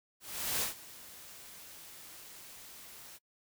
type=noise with ADSR envelope; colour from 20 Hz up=white; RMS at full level=-32 dBFS; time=0.2-3.19 s; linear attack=410 ms; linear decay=130 ms; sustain=-19 dB; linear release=33 ms; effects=noise-tail reverb RT60 0.1 s tail -25 dB re dry